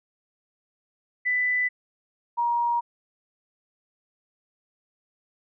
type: tone pair in turn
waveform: sine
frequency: 1992 / 947.5 Hz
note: B6 / A#5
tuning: +14 / +28 cents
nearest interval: octave + minor second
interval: 1286 cents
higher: first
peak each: -21 dBFS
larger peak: neither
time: 1.25-1.69 / 2.37-2.81 s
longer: neither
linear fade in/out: 20 ms
effects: none